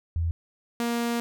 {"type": "tone pair in turn", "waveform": ["sine", "sawtooth"], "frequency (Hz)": [83.3, 235.6], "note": ["E2", "A#3"], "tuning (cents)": [19, 19], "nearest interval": "octave + tritone", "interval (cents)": 1800, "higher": "second", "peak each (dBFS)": [-23, -21], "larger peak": "second", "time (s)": [[0.16, 0.31], [0.8, 1.2]], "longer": "second", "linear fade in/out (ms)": 0, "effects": []}